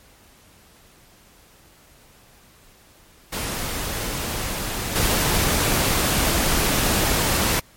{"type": "noise with level steps", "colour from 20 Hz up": "pink", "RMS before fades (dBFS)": [-27, -20], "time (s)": [3.32, 7.6], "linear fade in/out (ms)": 10, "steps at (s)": 4.95, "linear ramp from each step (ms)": 10, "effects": ["pink hiss -52 dBFS RMS until 7.76 s", "MP3 64 kbps"]}